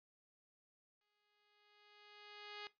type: tone with exponential growth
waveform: 5% pulse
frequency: 415.3 Hz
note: G#4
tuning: in tune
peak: -35 dBFS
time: 1.01-2.67 s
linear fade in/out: 1 ms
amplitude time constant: 360 ms
effects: noise-tail reverb RT60 0.2 s tail -17 dB re dry + resampled to 11025 Hz